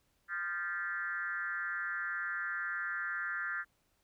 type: tone with frequency modulation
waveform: sine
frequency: 1568 Hz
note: G6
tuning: in tune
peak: -34 dBFS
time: 0.28-3.65 s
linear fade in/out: 50 ms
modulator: 178 Hz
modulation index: 1.5
effects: pink hiss -75 dBFS RMS until 4.03 s